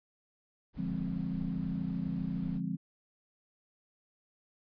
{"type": "noise", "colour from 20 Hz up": "brown", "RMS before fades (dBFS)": -47, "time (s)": [0.73, 2.61], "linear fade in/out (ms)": 50}
{"type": "chord", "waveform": "sine", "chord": "D half-diminished seventh", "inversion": "none", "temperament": "equal with one note detuned", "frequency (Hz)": [146.83, 174.61, 207.1, 261.6], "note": ["D3", "F3", "Ab3", "C4"], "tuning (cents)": [0, 0, -5, 0], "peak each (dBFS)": [-41, -35, -38, -39], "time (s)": [0.77, 2.77], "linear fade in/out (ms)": 20}
{"effects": ["resampled to 11025 Hz"]}